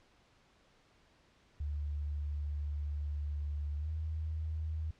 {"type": "tone with pitch glide", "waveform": "sine", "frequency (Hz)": [73.42, 78.69], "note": ["D2", "D#2"], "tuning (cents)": [0, 20], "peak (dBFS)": -34, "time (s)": [1.6, 4.91], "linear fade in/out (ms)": 5, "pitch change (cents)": 120, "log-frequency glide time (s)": [3.78, 3.89], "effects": ["pink hiss -67 dBFS RMS until 4.99 s", "low-pass 5000 Hz 12 dB/octave"]}